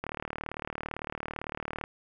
click train, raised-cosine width 0.5 ms, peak -19 dBFS, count 69, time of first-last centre 0.04-1.839 s, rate 37.8 Hz, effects none

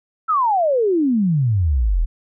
sine exponential sweep, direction down, 1351 to 36.71 Hz, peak -14 dBFS, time 0.28-2.06 s, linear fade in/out 20 ms, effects none

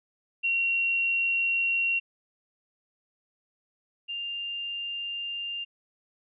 sine tone pair in turn, 2743 / 2797 Hz, F7 / F7, -32 / +2 cents, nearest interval unison, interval 34 cents, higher second, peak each -23 / -31 dBFS, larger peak first, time 0.43-2 / 4.08-5.65 s, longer neither, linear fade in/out 20 ms, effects none

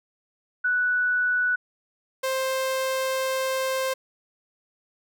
sine / sawtooth tone pair in turn, 1480 / 525.8 Hz, F#6 / C5, 0 / +8 cents, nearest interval octave + tritone, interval 1792 cents, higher first, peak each -20 / -20 dBFS, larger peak neither, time 0.64-1.56 / 2.23-3.94 s, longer second, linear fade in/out 10 ms, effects none

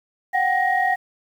sine tone cluster, 733 / 773 / 1880 Hz, F#5 / G5 / A#6, -16 / -24 / +14 cents, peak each -21 dBFS, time 0.33-0.96 s, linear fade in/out 20 ms, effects tanh soft clip ceiling -8 dBFS + 8-bit

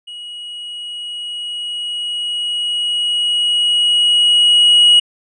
triangle tone with level ramp, 2905 Hz, F#7, 32 cents flat, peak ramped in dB -27 to -4 dBFS, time 0.07-5 s, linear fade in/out 10 ms, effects resampled to 24000 Hz

